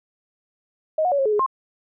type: tone with pitch steps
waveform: sine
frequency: 627 / 726 / 565 / 540 / 427.4 / 416.5 / 1062 Hz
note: D#5 / F#5 / C#5 / C#5 / G#4 / G#4 / C6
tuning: +13 / -33 / +33 / -45 / +50 / +5 / +25 cents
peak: -17 dBFS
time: 0.98-1.463 s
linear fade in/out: 5 ms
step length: 69 ms
effects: none